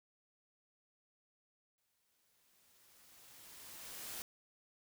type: noise with exponential growth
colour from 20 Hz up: white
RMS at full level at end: -44 dBFS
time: 1.78-4.22 s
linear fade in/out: 0 ms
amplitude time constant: 530 ms
effects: none